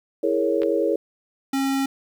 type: chord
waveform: sine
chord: A# half-diminished seventh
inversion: second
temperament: equal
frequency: 329.6 / 415.3 / 466.2 / 554.4 Hz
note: E4 / G#4 / A#4 / C#5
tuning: 0 / 0 / 0 / 0 cents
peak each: -24 dBFS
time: 0.23-0.96 s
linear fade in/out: 5 ms
type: clicks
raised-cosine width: 0.3 ms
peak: -20 dBFS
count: 2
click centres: 0.619 / 0.633 s
type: tone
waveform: square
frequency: 271.4 Hz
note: C#4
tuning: 36 cents flat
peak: -21 dBFS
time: 1.53-1.86 s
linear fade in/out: 5 ms
effects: 9-bit